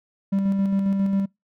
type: tone with tremolo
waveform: triangle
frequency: 196 Hz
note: G3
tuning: in tune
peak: -16 dBFS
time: 0.32-1.26 s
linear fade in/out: 10 ms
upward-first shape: square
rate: 7.4 Hz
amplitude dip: 30%
effects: noise-tail reverb RT60 0.2 s tail -26 dB re dry